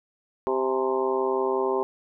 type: harmonic tone with a mistuned harmonic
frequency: 130.81 Hz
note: C3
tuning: in tune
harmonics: 2 / 3 / 4 / 5 / 6 / 7 / 8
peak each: -36 / -24 / -31 / -34 / -34 / -32 / -32 dBFS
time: 0.47-1.83 s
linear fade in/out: 0 ms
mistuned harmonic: 6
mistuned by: +97 cents
effects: none